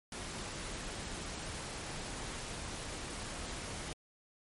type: noise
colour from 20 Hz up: pink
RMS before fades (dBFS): -42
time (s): 0.12-3.93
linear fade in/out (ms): 2
effects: MP3 48 kbps